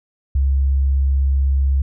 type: tone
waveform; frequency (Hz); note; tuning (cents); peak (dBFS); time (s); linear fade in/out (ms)
sine; 68; C#2; -33; -13; 0.35-1.82; 5
effects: none